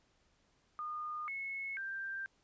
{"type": "tone with pitch steps", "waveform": "sine", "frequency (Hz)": [1221, 2189, 1578], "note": ["D#6", "C#7", "G6"], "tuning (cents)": [-33, -22, 11], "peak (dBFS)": -38, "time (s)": [0.79, 2.26], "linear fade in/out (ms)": 0, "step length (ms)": 490, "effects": ["pink hiss -73 dBFS RMS until 2.43 s", "resampled to 16000 Hz"]}